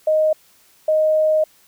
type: tone pair in turn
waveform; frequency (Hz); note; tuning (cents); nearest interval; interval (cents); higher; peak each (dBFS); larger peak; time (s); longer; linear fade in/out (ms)
sine; 622.3 / 622.3; D#5 / D#5; 0 / 0; unison; 0; neither; -13; neither; 0.07-0.33 / 0.88-1.44; second; 5
effects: white hiss -54 dBFS RMS until 1.67 s